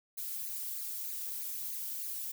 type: noise with flanger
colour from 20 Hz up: violet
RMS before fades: -39 dBFS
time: 0.17-2.32 s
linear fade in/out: 10 ms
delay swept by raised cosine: 0.44 to 3.04 ms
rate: 3.2 Hz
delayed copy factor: +1
effects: none